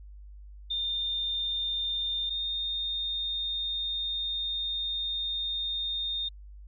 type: tone pair in turn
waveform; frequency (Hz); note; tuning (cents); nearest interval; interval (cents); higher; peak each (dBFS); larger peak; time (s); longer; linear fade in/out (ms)
sine; 3618 / 3660; A7 / A#7; +48 / -32; unison; 20; second; -28 / -29; first; 0.7-2.3 / 2.3-6.29; second; 10
effects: added 50 Hz sine -44 dBFS peak until 6.67 s